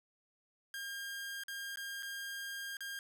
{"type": "tone with dropouts", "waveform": "sawtooth", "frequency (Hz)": 1610, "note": "G6", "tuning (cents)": 46, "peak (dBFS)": -37, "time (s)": [0.74, 2.99], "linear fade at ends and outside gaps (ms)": 1, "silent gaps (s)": [[1.436, 1.482], [1.758, 1.772], [2.025, 2.03], [2.769, 2.806]], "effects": []}